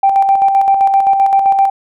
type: tone with tremolo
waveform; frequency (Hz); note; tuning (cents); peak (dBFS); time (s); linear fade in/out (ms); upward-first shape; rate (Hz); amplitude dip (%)
sine; 784; G5; 0; -5; 0.03-1.7; 5; square; 7.7; 45
effects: tanh soft clip ceiling -1 dBFS